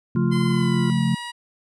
sine chord, Db augmented, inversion none, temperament equal with one note detuned, 136.13 / 174.61 / 220 Hz, Db3 / F3 / A3, -31 / 0 / 0 cents, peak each -22 dBFS, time 0.15-1.15 s, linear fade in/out 5 ms
harmonic tone, 349.2 Hz, F4, in tune, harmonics 1 / 3 / 4, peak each -27 / -37 / -39 dBFS, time 0.16-0.9 s, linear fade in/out 0 ms
15% pulse tone with pitch glide, 1028 to 959.2 Hz, C6 to A#5, -31 to +49 cents, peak -24 dBFS, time 0.31-1.32 s, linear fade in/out 20 ms, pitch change -120 cents, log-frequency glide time 0.47-1.04 s
effects resampled to 22050 Hz

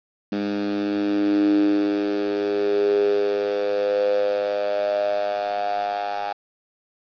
10% pulse tone with high-pass filter sweep, 102 Hz, G#2, 31 cents flat, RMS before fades -22 dBFS, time 0.32-6.33 s, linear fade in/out 5 ms, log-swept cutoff 240 to 800 Hz, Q 9.2, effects resampled to 11025 Hz + 7-bit

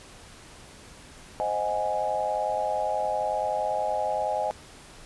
sine chord, Ab dominant seventh, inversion first, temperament equal, 523.3 / 622.3 / 740 / 830.6 Hz, C5 / Eb5 / Gb5 / Ab5, 0 / 0 / 0 / 0 cents, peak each -33 / -29 / -33 / -28 dBFS, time 1.4-4.51 s, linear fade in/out 0 ms, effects pink hiss -48 dBFS RMS until 5.05 s + resampled to 24000 Hz

